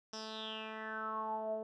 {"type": "tone with low-pass filter sweep", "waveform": "10% pulse", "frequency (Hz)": 218.9, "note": "A3", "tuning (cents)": -9, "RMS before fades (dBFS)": -41, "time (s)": [0.13, 1.63], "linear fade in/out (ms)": 2, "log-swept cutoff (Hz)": [5600, 550], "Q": 7.6, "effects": []}